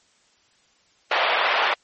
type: band-pass noise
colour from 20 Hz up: pink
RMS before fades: -21 dBFS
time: 1.11-1.74 s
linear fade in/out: 5 ms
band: 590 to 3300 Hz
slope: 24 dB/octave
effects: white hiss -61 dBFS RMS until 1.83 s + MP3 32 kbps